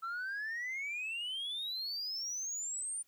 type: exponential sweep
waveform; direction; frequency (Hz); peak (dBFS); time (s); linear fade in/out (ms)
sine; up; 1318.5 to 9260; -34; 0.02-3.03; 20
effects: tanh soft clip ceiling -35 dBFS + white hiss -72 dBFS RMS until 3.07 s